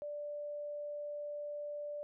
sine tone, 587.3 Hz, D5, in tune, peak -39 dBFS, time 0.02-2.03 s, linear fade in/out 0 ms, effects none

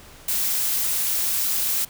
blue noise, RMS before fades -23 dBFS, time 0.28-1.85 s, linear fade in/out 5 ms, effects pink hiss -46 dBFS RMS until 1.89 s

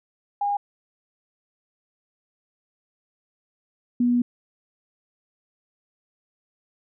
sine tone pair in turn, 813 / 243 Hz, G#5 / B3, -37 / -28 cents, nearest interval octave + major sixth, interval 2091 cents, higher first, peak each -21 / -17 dBFS, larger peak second, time 0.41-0.57 / 4-4.22 s, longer second, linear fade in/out 5 ms, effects none

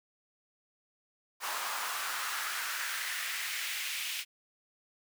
pink noise with high-pass filter sweep, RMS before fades -36 dBFS, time 1.4-4.25 s, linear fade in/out 50 ms, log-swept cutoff 960 to 2600 Hz, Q 2.2, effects none

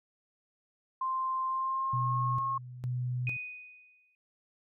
sine tone with pitch glide, 1046.5 to 1083.4 Hz, C6 to C#6, 0 to -40 cents, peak -29 dBFS, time 1.01-2.58 s, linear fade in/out 5 ms, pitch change +60 cents, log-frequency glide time 1.47-2.21 s
sine tone with tremolo, 124.5 Hz, B2, 14 cents sharp, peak -30 dBFS, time 1.93-3.37 s, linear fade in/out 5 ms, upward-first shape square, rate 1.1 Hz, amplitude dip 75%
sine tone with exponential decay, 2489 Hz, D#7, in tune, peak -30 dBFS, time 3.27-4.15 s, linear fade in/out 1 ms, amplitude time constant 190 ms
effects none

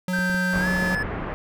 square tone, 182.7 Hz, F#3, 22 cents flat, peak -24 dBFS, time 0.08-0.95 s, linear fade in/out 2 ms
triangle tone with pitch glide, 1568 to 1719.8 Hz, G6 to A6, 0 to -40 cents, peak -22 dBFS, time 0.13-1.03 s, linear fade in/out 5 ms, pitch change +160 cents, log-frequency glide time 0.59-0.68 s
clicks, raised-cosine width 3 ms, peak -24 dBFS, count 5, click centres 0.189 / 0.298 / 0.345 / 0.825 / 1.002 s
pink low-pass noise, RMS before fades -30 dBFS, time 0.53-1.34 s, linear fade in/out 0 ms, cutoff 2000 Hz, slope 24 dB/octave
effects none

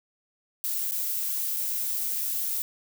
violet noise with dropouts, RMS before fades -29 dBFS, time 0.64-2.62 s, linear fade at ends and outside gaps 0 ms, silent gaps 0.911-0.921 / 1.564-1.568 s, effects none

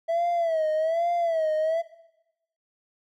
triangle tone with vibrato, 656 Hz, E5, 9 cents flat, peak -19 dBFS, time 0.08-1.82 s, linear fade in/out 20 ms, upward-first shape sine, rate 1.2 Hz, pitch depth 100 cents each way, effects noise-tail reverb RT60 0.9 s tail -20 dB re dry + tanh soft clip ceiling -17 dBFS

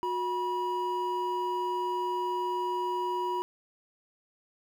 triangle tone pair together, 362.9 / 970 Hz, F#4 / B5, -34 / -31 cents, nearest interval octave + perfect fourth, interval 1703 cents, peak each -31 / -28 dBFS, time 0.03-3.42 s, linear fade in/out 0 ms, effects 10-bit

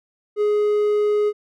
triangle tone, 417.9 Hz, G#4, 11 cents sharp, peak -14 dBFS, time 0.36-1.33 s, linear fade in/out 50 ms, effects none

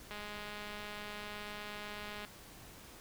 click train, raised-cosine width 0.3 ms, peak -29 dBFS, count 446, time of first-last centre 0.11-2.249 s, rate 208 Hz, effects pink hiss -54 dBFS RMS until 3 s

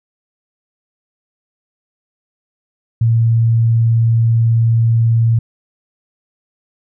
sine tone, 114.8 Hz, A#2, 26 cents flat, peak -9 dBFS, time 3.01-5.39 s, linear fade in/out 5 ms, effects none

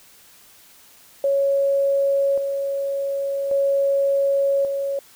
sine tone with tremolo, 554.4 Hz, C#5, in tune, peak -16 dBFS, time 1.24-4.99 s, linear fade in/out 2 ms, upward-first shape square, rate 0.44 Hz, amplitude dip 45%, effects white hiss -50 dBFS RMS until 5.15 s

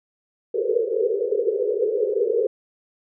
white band-pass noise, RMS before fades -22 dBFS, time 0.54-2.47 s, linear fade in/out 2 ms, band 390 to 500 Hz, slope 96 dB/octave, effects none

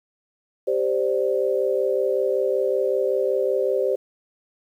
sine chord, G suspended fourth, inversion none, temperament just, 392 / 522.7 / 588 Hz, G4 / C5 / D5, 0 / -2 / +2 cents, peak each -23 / -22 / -26 dBFS, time 0.67-3.96 s, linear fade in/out 10 ms, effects 9-bit

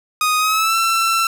sawtooth tone with pitch glide, 1244.5 to 1341.5 Hz, D#6 to E6, 0 to +30 cents, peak -11 dBFS, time 0.21-1.27 s, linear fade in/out 2 ms, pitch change +130 cents, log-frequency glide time 0.38-0.76 s, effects none

